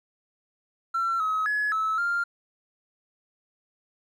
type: tone with pitch steps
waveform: triangle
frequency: 1353 / 1277 / 1694 / 1301 / 1396 Hz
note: E6 / D#6 / G#6 / E6 / F6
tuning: +45 / +45 / +34 / -23 / -1 cents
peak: -20 dBFS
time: 0.94-2.24 s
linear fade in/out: 10 ms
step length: 260 ms
effects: tanh soft clip ceiling -20 dBFS